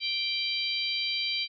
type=harmonic tone; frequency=784 Hz; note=G5; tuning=in tune; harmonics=3 / 4 / 5 / 6; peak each=-33 / -33 / -33 / -33 dBFS; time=0-1.48 s; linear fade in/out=50 ms; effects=none